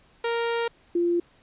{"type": "tone pair in turn", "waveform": ["sawtooth", "sine"], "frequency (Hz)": [466.2, 345.8], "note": ["A#4", "F4"], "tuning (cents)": [0, -17], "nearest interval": "perfect fourth", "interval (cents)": 517, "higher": "first", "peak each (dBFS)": -20, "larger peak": "neither", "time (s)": [[0.24, 0.68], [0.95, 1.2]], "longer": "first", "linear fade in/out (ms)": 5, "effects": ["pink hiss -59 dBFS RMS until 1.42 s", "resampled to 8000 Hz"]}